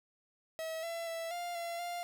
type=tone with pitch steps; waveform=45% pulse; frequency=644 / 671 / 661 / 700 / 682 / 699 Hz; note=E5 / E5 / E5 / F5 / F5 / F5; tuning=-41 / +31 / +5 / +4 / -41 / +1 cents; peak=-37 dBFS; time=0.59-2.03 s; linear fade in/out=0 ms; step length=240 ms; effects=none